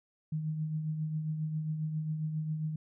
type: tone with tremolo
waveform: sine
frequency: 155.56 Hz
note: D#3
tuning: in tune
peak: -29 dBFS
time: 0.32-2.76 s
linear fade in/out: 5 ms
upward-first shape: triangle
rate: 7.4 Hz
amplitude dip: 50%
effects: none